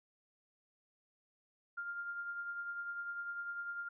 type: tone with tremolo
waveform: sine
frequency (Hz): 1400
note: F6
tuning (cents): +4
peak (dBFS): -37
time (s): 1.77-3.89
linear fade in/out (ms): 10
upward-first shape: triangle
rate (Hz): 10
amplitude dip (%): 50
effects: none